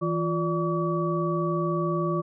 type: tone cluster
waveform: sine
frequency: 163.8 / 350.6 / 584 / 1141 Hz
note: E3 / F4 / D5 / C#6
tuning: -11 / +7 / -10 / +50 cents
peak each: -27 / -28 / -32 / -30 dBFS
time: 0.01-2.22 s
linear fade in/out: 20 ms
effects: none